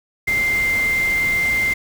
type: tone in noise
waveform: sine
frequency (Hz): 2093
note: C7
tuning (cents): 0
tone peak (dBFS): -16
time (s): 0.27-1.74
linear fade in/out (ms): 10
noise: pink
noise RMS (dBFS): -30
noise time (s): 0.27-1.74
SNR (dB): +11
effects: none